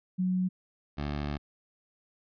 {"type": "tone pair in turn", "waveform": ["sine", "15% pulse"], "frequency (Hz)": [184, 73.02], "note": ["F#3", "D2"], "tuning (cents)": [-9, -9], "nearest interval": "octave + major third", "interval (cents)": 1600, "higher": "first", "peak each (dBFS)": [-25, -25], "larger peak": "neither", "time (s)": [[0.18, 0.49], [0.97, 1.38]], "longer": "second", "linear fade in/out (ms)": 20, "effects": ["resampled to 11025 Hz"]}